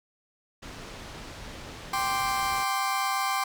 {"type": "low-pass noise", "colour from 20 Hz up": "pink", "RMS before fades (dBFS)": -42, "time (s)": [0.62, 2.64], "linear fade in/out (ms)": 10, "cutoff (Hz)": 5900, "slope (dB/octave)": 12}
{"type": "chord", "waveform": "35% pulse", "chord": "G suspended fourth", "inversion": "none", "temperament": "equal", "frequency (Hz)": [784, 1046.5, 1174.7], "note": ["G5", "C6", "D6"], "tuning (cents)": [0, 0, 0], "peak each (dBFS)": [-28, -28, -29], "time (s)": [1.93, 3.44], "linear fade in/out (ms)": 5}
{"effects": []}